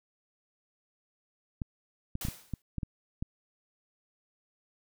clicks, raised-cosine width 5 ms, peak -21 dBFS, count 8, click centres 1.618 / 2.154 / 2.251 / 2.285 / 2.537 / 2.783 / 2.832 / 3.225 s
white noise with exponential decay, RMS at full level -37 dBFS, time 2.21-2.62 s, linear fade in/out 2 ms, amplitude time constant 89 ms
effects none

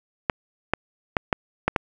clicks, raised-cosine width 0.5 ms, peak -4 dBFS, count 6, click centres 0.298 / 0.736 / 1.168 / 1.328 / 1.68 / 1.762 s, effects none

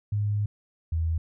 sine tone pair in turn, 103.83 / 81.49 Hz, G#2 / E2, 0 / -19 cents, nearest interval major third, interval 419 cents, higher first, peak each -23 dBFS, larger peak neither, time 0.12-0.46 / 0.92-1.18 s, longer first, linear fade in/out 5 ms, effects none

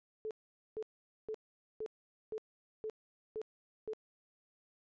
sine tone bursts, 435.1 Hz, A4, 19 cents flat, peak -37 dBFS, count 8, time 0.25-3.934 s, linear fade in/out 0 ms, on 58 ms, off 460 ms, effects resampled to 16000 Hz

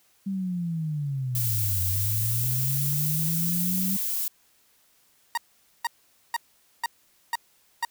sine linear two-way sweep, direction down then up, 197.5 to 91 to 194.1 Hz, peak -26 dBFS, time 0.26-3.97 s, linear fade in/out 10 ms, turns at 1.82 s
violet noise, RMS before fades -28 dBFS, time 1.35-4.28 s, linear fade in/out 2 ms
30% pulse tone bursts, 937 Hz, A#5, 9 cents sharp, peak -21 dBFS, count 6, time 5.35-7.85 s, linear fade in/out 2 ms, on 25 ms, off 470 ms
effects white hiss -63 dBFS RMS until 7.9 s

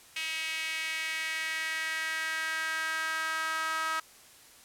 sawtooth tone with high-pass filter sweep, 319.6 Hz, D#4, 47 cents sharp, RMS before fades -33 dBFS, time 0.16-4 s, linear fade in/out 5 ms, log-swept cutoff 2500 to 1300 Hz, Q 3.6, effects white hiss -55 dBFS RMS until 4.64 s + low-pass 12000 Hz 12 dB/octave

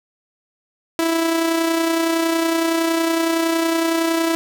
sawtooth tone with amplitude modulation, 329.6 Hz, E4, in tune, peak -11 dBFS, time 0.99-4.35 s, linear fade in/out 0 ms, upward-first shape sine, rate 30.8 Hz, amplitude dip 40%, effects none

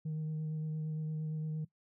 sine tone with vibrato, 155.56 Hz, D#3, in tune, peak -32 dBFS, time 0.05-1.65 s, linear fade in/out 10 ms, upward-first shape sine, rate 8.7 Hz, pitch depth 14 cents each way, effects noise-tail reverb RT60 0.1 s tail -19 dB re dry + tanh soft clip ceiling -33 dBFS

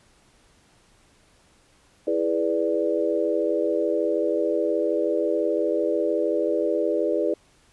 sine chord, E dominant seventh, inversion none, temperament equal, 329.6 / 415.3 / 493.9 / 587.3 Hz, E4 / G#4 / B4 / D5, 0 / 0 / 0 / 0 cents, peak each -26 dBFS, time 2.07-7.34 s, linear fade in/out 5 ms, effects pink hiss -59 dBFS RMS until 7.72 s + resampled to 24000 Hz

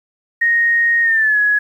sine tone with pitch glide, 1864.7 to 1680.6 Hz, A#6 to G#6, 0 to +20 cents, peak -11 dBFS, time 0.41-1.59 s, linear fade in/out 10 ms, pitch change -180 cents, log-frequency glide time 1.02-1.39 s, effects 8-bit

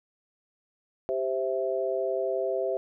sine chord, C major, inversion second, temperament equal, 392 / 523.3 / 659.3 Hz, G4 / C5 / E5, 0 / 0 / 0 cents, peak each -30 dBFS, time 1.09-2.77 s, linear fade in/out 0 ms, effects none

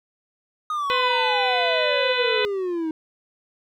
triangle exponential sweep, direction down, 1251 to 311.1 Hz, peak -21 dBFS, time 0.7-2.91 s, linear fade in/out 2 ms
harmonic tone, 500 Hz, B4, 21 cents sharp, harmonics 1 / 2 / 3 / 4 / 5 / 6 / 7 / 8, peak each -25 / -29 / -29 / -29 / -28 / -31 / -29 / -33 dBFS, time 0.9-2.45 s, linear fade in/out 0 ms
effects none

